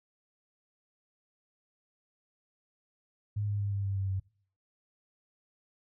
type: tone with pitch steps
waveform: sine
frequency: 103.83 / 102.4 / 100.99 / 99.6 / 98.23 / 96.88 / 95.54 Hz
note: G#2 / G#2 / G#2 / G2 / G2 / G2 / G2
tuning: 0 / -24 / -48 / +28 / +4 / -20 / -44 cents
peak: -29 dBFS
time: 3.36-4.2 s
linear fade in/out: 10 ms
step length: 120 ms
effects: noise-tail reverb RT60 0.5 s tail -23 dB re dry